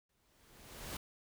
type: noise with exponential growth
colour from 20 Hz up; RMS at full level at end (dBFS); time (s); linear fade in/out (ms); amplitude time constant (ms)
pink; -41; 0.09-0.97; 5; 190
effects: none